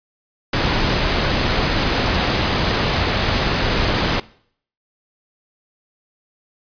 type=noise; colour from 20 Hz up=pink; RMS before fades=-18 dBFS; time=0.53-4.2 s; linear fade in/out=5 ms; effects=noise-tail reverb RT60 0.6 s tail -21 dB re dry + resampled to 11025 Hz